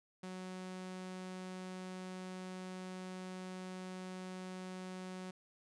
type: tone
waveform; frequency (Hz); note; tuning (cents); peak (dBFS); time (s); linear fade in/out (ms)
sawtooth; 185; F#3; 0; -40; 0.23-5.31; 5
effects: resampled to 22050 Hz